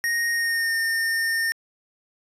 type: tone with pitch glide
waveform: square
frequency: 1864.7 to 1819 Hz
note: A#6 to A#6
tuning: 0 to -43 cents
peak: -22 dBFS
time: 0.04-1.52 s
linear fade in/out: 0 ms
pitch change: -43 cents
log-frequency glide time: 0.31-0.77 s
effects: resampled to 32000 Hz